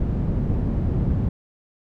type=low-pass noise; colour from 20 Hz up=white; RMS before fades=-22 dBFS; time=0-1.29 s; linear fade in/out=5 ms; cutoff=140 Hz; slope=12 dB/octave; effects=none

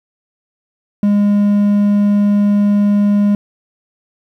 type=tone; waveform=triangle; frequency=204.6 Hz; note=G#3; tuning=26 cents flat; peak=-7 dBFS; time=1.03-3.35 s; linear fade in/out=2 ms; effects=8-bit

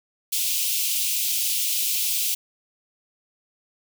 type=high-pass noise; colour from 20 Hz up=white; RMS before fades=-24 dBFS; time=0.32-2.35 s; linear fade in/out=10 ms; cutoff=2500 Hz; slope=48 dB/octave; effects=none

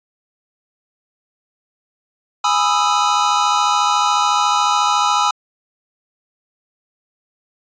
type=chord; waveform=square; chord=E major seventh; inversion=first; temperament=equal; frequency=830.6 / 987.8 / 1244.5 / 1318.5 Hz; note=G#5 / B5 / D#6 / E6; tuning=0 / 0 / 0 / 0 cents; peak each=-20 dBFS; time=2.44-5.31 s; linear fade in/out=5 ms; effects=resampled to 16000 Hz

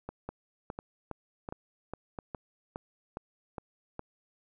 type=two click trains; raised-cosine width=1 ms; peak=-23 / -24 dBFS; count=10 / 4; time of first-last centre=0.29-3.994 / 0.09-2.188 s; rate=2.43 / 1.43 Hz; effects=none

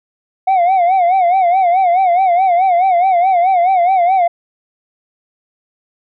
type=tone with vibrato; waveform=sine; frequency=729 Hz; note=F#5; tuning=26 cents flat; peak=-6 dBFS; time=0.47-4.28 s; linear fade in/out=10 ms; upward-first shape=sine; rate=4.7 Hz; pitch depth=110 cents each way; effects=tanh soft clip ceiling -8 dBFS

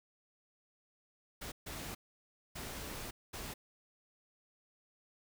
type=noise bursts at uneven times; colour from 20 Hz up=pink; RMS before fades=-44 dBFS; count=4; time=1.41-1.52 / 1.66-1.95 / 2.55-3.11 / 3.33-3.54 s; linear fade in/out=10 ms; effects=none

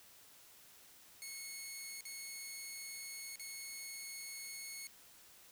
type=tone with dropouts; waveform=10% pulse; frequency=2189 Hz; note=C#7; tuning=22 cents flat; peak=-36 dBFS; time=1.22-4.87 s; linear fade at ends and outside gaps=0 ms; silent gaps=2.008-2.053 / 3.357-3.396 s; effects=white hiss -61 dBFS RMS until 5.51 s

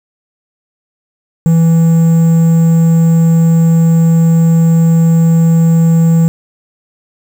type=tone with quantisation; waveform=triangle; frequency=164.81 Hz; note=E3; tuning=in tune; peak=-3 dBFS; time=1.46-6.28 s; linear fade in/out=0 ms; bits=5; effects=none

